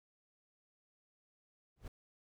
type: noise with exponential growth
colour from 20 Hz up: brown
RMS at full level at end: -40 dBFS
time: 1.76-1.88 s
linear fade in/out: 5 ms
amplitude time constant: 25 ms
effects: none